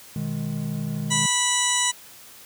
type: chord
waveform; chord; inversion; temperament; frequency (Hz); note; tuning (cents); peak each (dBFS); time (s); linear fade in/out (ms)
triangle; G# minor; first; equal; 123.47 / 155.56 / 207.7; B2 / D#3 / G#3; 0 / 0 / 0; -31 / -26 / -28; 0.16-1.26; 0
type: harmonic tone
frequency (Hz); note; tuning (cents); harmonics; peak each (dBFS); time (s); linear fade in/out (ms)
983; B5; -8; 1 / 2 / 3 / 4 / 6 / 7 / 8 / 9; -28 / -28 / -28 / -28 / -28 / -28 / -28 / -28; 1.1-1.92; 20
effects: white hiss -46 dBFS RMS until 2.45 s + high-pass 60 Hz 12 dB/octave